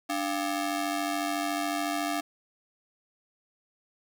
sawtooth ring-modulated tone, 493.9 Hz, B4, in tune, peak -21 dBFS, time 0.09-2.21 s, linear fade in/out 10 ms, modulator 200 Hz, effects none

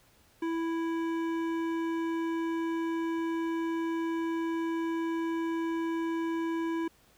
sine tone with hard clipping, 330 Hz, E4, 2 cents sharp, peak -31 dBFS, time 0.42-6.88 s, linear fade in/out 5 ms, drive 13 dB, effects pink hiss -63 dBFS RMS until 7.17 s

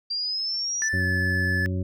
sine linear sweep, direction up, 4698 to 5920 Hz, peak -25 dBFS, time 0.1-0.89 s, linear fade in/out 10 ms
triangle tone with pitch glide, 1760 to 1729.8 Hz, A6 to A6, 0 to -30 cents, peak -22 dBFS, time 0.82-1.66 s, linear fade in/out 0 ms, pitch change -30 cents, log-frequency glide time 0.96-1.03 s
harmonic tone, 92.5 Hz, F#2, in tune, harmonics 1 / 2 / 3 / 4 / 6, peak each -25 / -31 / -35 / -37 / -41 dBFS, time 0.93-1.83 s, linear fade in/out 5 ms
effects none

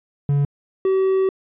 triangle tone pair in turn, 142.4 / 381.6 Hz, C#3 / G4, +47 / -47 cents, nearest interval octave + perfect fourth, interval 1706 cents, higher second, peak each -13 dBFS, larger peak neither, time 0.29-0.45 / 0.85-1.29 s, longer second, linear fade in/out 2 ms, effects resampled to 8000 Hz

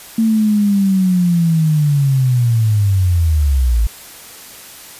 sine linear sweep, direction down, 226.8 to 52.7 Hz, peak -10 dBFS, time 0.18-3.87 s, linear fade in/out 5 ms, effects white hiss -36 dBFS RMS until 4.99 s + resampled to 32000 Hz

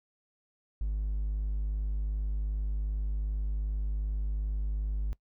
triangle tone, 51.3 Hz, G#1, 21 cents flat, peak -26 dBFS, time 0.81-5.13 s, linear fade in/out 0 ms, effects noise-tail reverb RT60 0.1 s tail -22 dB re dry + tanh soft clip ceiling -22 dBFS

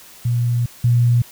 sine tone pair in turn, 120 / 120 Hz, B2 / B2, -49 / -49 cents, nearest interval unison, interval 0 cents, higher neither, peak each -15 / -11 dBFS, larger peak second, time 0.25-0.66 / 0.84-1.22 s, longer first, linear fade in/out 5 ms, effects white hiss -43 dBFS RMS until 1.31 s

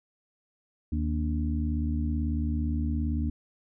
harmonic tone with a mistuned harmonic, 77.78 Hz, D#2, in tune, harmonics 1 / 2 / 3 / 4, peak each -27 / -38 / -32 / -35 dBFS, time 0.92-3.3 s, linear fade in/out 5 ms, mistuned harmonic 4, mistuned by -110 cents, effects none

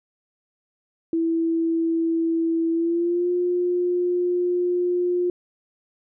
sine tone with pitch glide, 329.6 to 355.3 Hz, E4 to F4, 0 to +30 cents, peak -19 dBFS, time 1.13-5.3 s, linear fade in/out 2 ms, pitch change +130 cents, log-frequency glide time 2.71-3.3 s, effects none

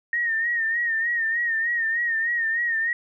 sine tone with vibrato, 1848 Hz, A#6, 16 cents flat, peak -21 dBFS, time 0.13-2.93 s, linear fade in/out 2 ms, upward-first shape sine, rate 3.3 Hz, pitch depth 62 cents each way, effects none

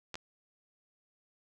clicks, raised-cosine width 0.2 ms, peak -22 / -23 dBFS, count 2, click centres 0.143 / 0.155 s, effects none

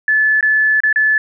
sine tone with dropouts, 1732 Hz, A6, 28 cents flat, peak -10 dBFS, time 0.08-1.18 s, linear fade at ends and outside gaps 2 ms, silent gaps 0.409-0.427 / 0.804-0.835 / 0.928-0.959 s, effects none

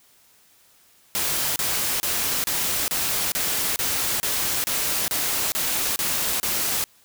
white noise bursts, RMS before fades -24 dBFS, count 13, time 1.15-6.84 s, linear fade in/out 0 ms, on 410 ms, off 30 ms, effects white hiss -57 dBFS RMS until 7.04 s

